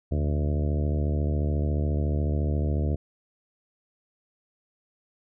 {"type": "harmonic tone with a mistuned harmonic", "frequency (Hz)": 74.1, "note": "D2", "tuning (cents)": 16, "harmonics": [1, 2, 3, 4, 5, 6, 7, 8, 9], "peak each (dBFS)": [-24, -30, -34, -36, -38, -40, -41, -42, -43], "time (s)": [0.11, 2.96], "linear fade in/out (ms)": 10, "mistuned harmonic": 1, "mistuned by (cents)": 120, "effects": []}